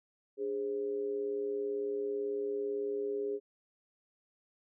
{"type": "tone with amplitude modulation", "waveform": "sine", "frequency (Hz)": 410.7, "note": "G#4", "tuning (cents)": -19, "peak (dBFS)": -29, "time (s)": [0.37, 3.4], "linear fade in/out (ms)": 50, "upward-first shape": "sine", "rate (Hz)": 118, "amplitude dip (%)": 65, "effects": []}